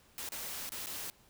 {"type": "noise with dropouts", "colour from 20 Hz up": "white", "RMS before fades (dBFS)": -41, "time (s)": [0.18, 1.1], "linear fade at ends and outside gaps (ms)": 0, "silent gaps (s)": [[0.289, 0.32], [0.692, 0.72], [0.86, 0.869]], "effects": ["pink hiss -64 dBFS RMS until 1.29 s"]}